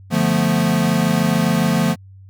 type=chord; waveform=square; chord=B half-diminished seventh; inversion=first; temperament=equal; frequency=146.83 / 174.61 / 220 / 246.9 Hz; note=D3 / F3 / A3 / B3; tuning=0 / 0 / 0 / 0 cents; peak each=-23 / -19 / -20 / -24 dBFS; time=0.1-1.96 s; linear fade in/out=50 ms; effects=added 96 Hz sine -39 dBFS peak until 2.29 s